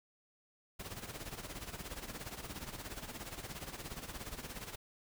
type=noise with tremolo; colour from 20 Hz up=pink; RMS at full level=-43 dBFS; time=0.79-4.76 s; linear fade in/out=10 ms; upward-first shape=sine; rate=17 Hz; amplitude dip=70%; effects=none